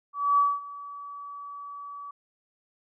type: tone with ADSR envelope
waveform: sine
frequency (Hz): 1144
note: D6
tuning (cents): -46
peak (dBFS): -17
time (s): 0.13-2.11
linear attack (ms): 250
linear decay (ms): 220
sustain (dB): -20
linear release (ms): 5
effects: none